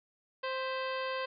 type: harmonic tone with a mistuned harmonic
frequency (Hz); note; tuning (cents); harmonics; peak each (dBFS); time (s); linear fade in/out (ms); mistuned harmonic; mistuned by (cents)
523.3; C5; 0; 1 / 2 / 3 / 4 / 5 / 6 / 7 / 8 / 9; -36 / -38 / -42 / -46 / -44 / -47 / -53 / -52 / -51; 0.43-1.26; 10; 4; -87
effects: none